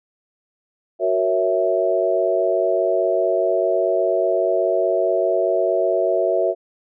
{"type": "chord", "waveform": "sine", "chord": "F# dominant seventh", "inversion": "none", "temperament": "equal", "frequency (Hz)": [370, 466.2, 554.4, 659.3], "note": ["F#4", "A#4", "C#5", "E5"], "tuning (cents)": [0, 0, 0, 0], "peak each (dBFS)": [-22, -24, -23, -19], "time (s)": [0.99, 6.55], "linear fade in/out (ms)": 50, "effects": []}